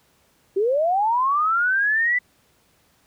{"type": "linear sweep", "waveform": "sine", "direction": "up", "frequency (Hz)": [370, 2000], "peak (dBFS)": -17, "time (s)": [0.56, 2.19], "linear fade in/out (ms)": 10, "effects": ["pink hiss -61 dBFS RMS until 3.06 s", "high-pass 60 Hz 12 dB/octave"]}